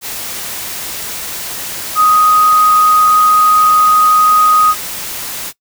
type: tone in noise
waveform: sine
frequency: 1249 Hz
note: D#6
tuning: 6 cents sharp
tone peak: -6 dBFS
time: 1.95-4.75 s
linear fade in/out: 50 ms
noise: white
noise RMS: -23 dBFS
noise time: 0.01-5.53 s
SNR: +14 dB
effects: noise-tail reverb RT60 0.1 s tail -20 dB re dry